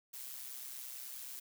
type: noise with amplitude modulation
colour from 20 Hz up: blue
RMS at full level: -44 dBFS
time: 0.13-1.4 s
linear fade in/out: 10 ms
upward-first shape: sine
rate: 129 Hz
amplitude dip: 55%
effects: none